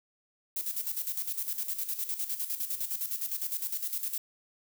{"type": "noise with tremolo", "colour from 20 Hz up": "violet", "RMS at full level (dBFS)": -32, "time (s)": [0.56, 4.18], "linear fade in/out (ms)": 5, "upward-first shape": "square", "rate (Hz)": 9.8, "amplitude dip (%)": 65, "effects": []}